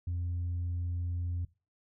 sine tone, 87.31 Hz, F2, in tune, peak -29 dBFS, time 0.07-1.45 s, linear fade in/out 5 ms, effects noise-tail reverb RT60 0.3 s tail -21 dB re dry + tanh soft clip ceiling -29 dBFS

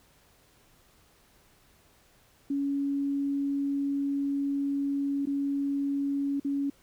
sine tone with dropouts, 280.1 Hz, C#4, 18 cents sharp, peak -26 dBFS, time 2.5-6.7 s, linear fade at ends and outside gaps 5 ms, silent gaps 5.256-5.27 / 6.399-6.447 s, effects pink hiss -62 dBFS RMS until 6.82 s

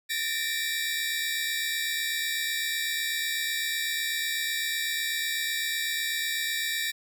sawtooth tone cluster, 1776 / 1844 / 2331 / 3851 Hz, A6 / A#6 / D7 / B7, +16 / -19 / -14 / -44 cents, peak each -30 dBFS, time 0.09-6.92 s, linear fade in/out 20 ms, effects none

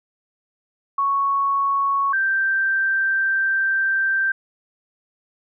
sine tone pair in turn, 1108.7 / 1567.9 Hz, C#6 / G6, 0 / 0 cents, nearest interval tritone, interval 600 cents, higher second, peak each -17 dBFS, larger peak neither, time 0.98-2.13 / 2.13-4.32 s, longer second, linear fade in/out 5 ms, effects none

